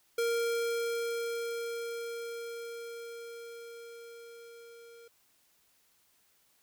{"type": "tone with level ramp", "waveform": "square", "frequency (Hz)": 466.2, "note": "A#4", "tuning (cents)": 0, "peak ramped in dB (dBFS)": [-28, -52], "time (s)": [0.18, 5.08], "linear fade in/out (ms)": 5, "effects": ["white hiss -69 dBFS RMS until 6.62 s"]}